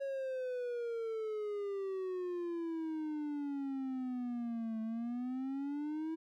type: exponential two-way sweep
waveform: triangle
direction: down then up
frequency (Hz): 554 to 220 to 325.9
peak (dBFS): -34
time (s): 0-6.16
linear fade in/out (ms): 20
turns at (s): 4.81
effects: none